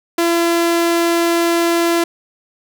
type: tone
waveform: sawtooth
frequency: 338.9 Hz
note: E4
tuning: 48 cents sharp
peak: -9 dBFS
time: 0.18-2.04 s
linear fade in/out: 5 ms
effects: none